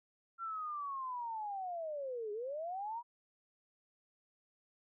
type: linear two-way sweep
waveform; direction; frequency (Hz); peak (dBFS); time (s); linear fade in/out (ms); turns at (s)
sine; down then up; 1371 to 406.2 to 973; -38; 0.38-3.03; 50; 2.32
effects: none